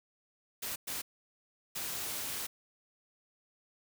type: noise bursts at uneven times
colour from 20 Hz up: white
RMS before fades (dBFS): -38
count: 3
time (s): 0.62-0.76 / 0.87-1.02 / 1.75-2.47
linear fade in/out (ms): 10
effects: none